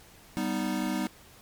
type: chord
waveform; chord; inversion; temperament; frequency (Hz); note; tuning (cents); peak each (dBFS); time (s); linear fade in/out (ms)
square; G augmented; none; equal; 196 / 246.9 / 311.1; G3 / B3 / D#4; 0 / 0 / 0; -33; 0.37-1.07; 0
effects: pink hiss -54 dBFS RMS until 1.41 s + MP3 96 kbps